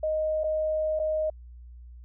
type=tone with dropouts; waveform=sine; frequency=622.3 Hz; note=D#5; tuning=in tune; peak=-24 dBFS; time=0.03-1.3 s; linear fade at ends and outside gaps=5 ms; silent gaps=0.436-0.441 / 0.992-0.997 s; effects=added 60 Hz sine -43 dBFS peak until 2.04 s